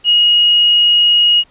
sine tone with quantisation, 2882 Hz, F#7, 46 cents flat, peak -7 dBFS, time 0.04-1.44 s, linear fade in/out 50 ms, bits 6, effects pink hiss -51 dBFS RMS until 1.5 s + resampled to 8000 Hz

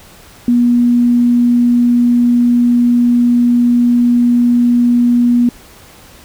sine tone, 241.2 Hz, B3, 41 cents flat, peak -7 dBFS, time 0.48-5.49 s, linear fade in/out 2 ms, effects pink hiss -40 dBFS RMS until 6.24 s

